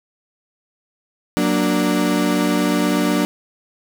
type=chord; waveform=35% pulse; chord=Gb augmented; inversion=none; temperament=equal; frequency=185 / 233.1 / 293.7 Hz; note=Gb3 / Bb3 / D4; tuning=0 / 0 / 0 cents; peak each=-19 / -20 / -17 dBFS; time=1.37-3.25 s; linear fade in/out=0 ms; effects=none